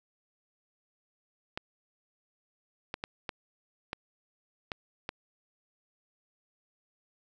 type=clicks; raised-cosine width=0.3 ms; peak=-18 dBFS; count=7; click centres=1.575 / 2.941 / 3.039 / 3.292 / 3.931 / 4.718 / 5.091 s; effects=none